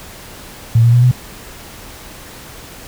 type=tone with pitch steps; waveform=sine; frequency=114.6 / 118.03 / 121.55 / 125.19 Hz; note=A#2 / A#2 / B2 / B2; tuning=-29 / +22 / -27 / +24 cents; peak=-6 dBFS; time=0.75-1.114 s; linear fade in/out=5 ms; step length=91 ms; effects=pink hiss -35 dBFS RMS until 2.87 s